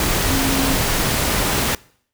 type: tone in noise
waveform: sine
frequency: 269.4 Hz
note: C#4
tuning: 49 cents flat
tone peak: -20 dBFS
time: 0.3-0.76 s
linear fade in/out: 2 ms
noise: pink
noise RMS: -19 dBFS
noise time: 0-1.75 s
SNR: -4 dB
effects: noise-tail reverb RT60 0.6 s tail -23 dB re dry